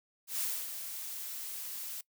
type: noise with ADSR envelope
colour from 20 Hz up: blue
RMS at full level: -33 dBFS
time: 0.27-2.01 s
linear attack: 120 ms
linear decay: 280 ms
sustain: -8 dB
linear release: 3 ms
effects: noise-tail reverb RT60 0.1 s tail -22 dB re dry